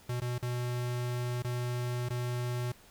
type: tone with dropouts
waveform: square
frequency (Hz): 122.6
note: B2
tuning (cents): -12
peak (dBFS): -32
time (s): 0.09-2.72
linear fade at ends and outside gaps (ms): 5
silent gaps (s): 0.202-0.217 / 0.382-0.425 / 1.423-1.445 / 2.088-2.103
effects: pink hiss -58 dBFS RMS until 2.9 s